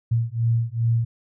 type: beating tone pair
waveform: sine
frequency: 114.6 / 117.1 Hz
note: A#2 / A#2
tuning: -29 / +8 cents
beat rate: 2.5 Hz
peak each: -22 dBFS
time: 0.11-1.05 s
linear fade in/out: 10 ms
effects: none